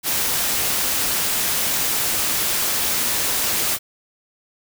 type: noise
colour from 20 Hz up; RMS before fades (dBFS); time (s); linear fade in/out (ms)
white; -21; 0.03-3.79; 50
effects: none